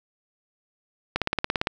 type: click train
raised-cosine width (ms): 0.3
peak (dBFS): -7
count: 10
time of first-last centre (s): 1.16-1.671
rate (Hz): 17.6
effects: none